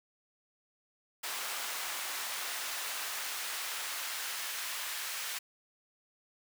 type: noise with high-pass filter sweep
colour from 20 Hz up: pink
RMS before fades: -38 dBFS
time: 1.23-5.39 s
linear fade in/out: 10 ms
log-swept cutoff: 980 to 1500 Hz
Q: 0.75
effects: none